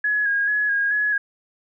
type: tone with vibrato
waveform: sine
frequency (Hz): 1661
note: G#6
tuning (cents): 0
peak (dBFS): -18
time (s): 0.04-1.18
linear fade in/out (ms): 5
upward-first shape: square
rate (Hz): 2.3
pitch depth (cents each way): 29
effects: none